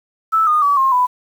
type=tone with pitch steps; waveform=sine; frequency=1313 / 1225.1 / 1143 / 1066.5 / 995.1 Hz; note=E6 / D#6 / D6 / C6 / B5; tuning=-7 / -27 / -47 / +33 / +13 cents; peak=-11 dBFS; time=0.32-1.07 s; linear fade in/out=20 ms; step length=150 ms; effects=7-bit